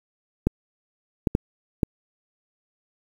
clicks, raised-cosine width 3 ms, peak -6 dBFS, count 4, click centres 0.47 / 1.272 / 1.351 / 1.832 s, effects 7-bit

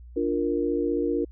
sine chord, Bb major, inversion first, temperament equal, 293.7 / 349.2 / 466.2 Hz, D4 / F4 / Bb4, 0 / 0 / 0 cents, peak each -27 dBFS, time 0.16-1.25 s, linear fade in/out 10 ms, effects added 60 Hz sine -42 dBFS peak until 1.31 s

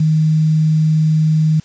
sine tone with quantisation, 156.3 Hz, D#3, 8 cents sharp, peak -10 dBFS, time 0-1.6 s, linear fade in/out 5 ms, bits 6, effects white hiss -49 dBFS RMS until 1.64 s + resampled to 16000 Hz

